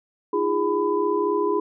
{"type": "tone cluster", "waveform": "sine", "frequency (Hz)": [313.1, 347.2, 411, 1001], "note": ["D#4", "F4", "G#4", "B5"], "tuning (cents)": [11, -10, -18, 23], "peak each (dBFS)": [-29, -26, -22, -26], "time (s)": [0.33, 1.6], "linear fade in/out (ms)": 5, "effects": []}